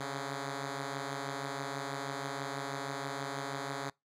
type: beating tone pair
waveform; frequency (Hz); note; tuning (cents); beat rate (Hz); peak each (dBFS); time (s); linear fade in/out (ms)
5% pulse; 137.3 / 143.5; C#3 / D3; -16 / -40; 6.2; -26 / -31; 0-3.9; 5
effects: noise-tail reverb RT60 0.2 s tail -25 dB re dry + low-pass 9000 Hz 12 dB/octave